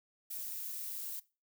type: noise with amplitude modulation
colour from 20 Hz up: violet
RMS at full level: -39 dBFS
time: 0.3-1.2 s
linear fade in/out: 10 ms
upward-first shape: sine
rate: 267 Hz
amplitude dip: 50%
effects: noise-tail reverb RT60 0.3 s tail -20 dB re dry